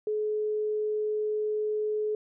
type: tone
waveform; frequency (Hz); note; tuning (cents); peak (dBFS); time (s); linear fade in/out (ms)
sine; 426; G#4; +44; -26; 0.07-2.15; 2
effects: none